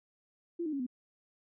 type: tone with pitch steps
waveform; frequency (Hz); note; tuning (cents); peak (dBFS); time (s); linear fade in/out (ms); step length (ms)
sine; 341.5 / 307.8 / 277.4 / 250; F4 / D#4 / C#4 / B3; -39 / -19 / +1 / +21; -32; 0.59-0.866; 10; 69
effects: none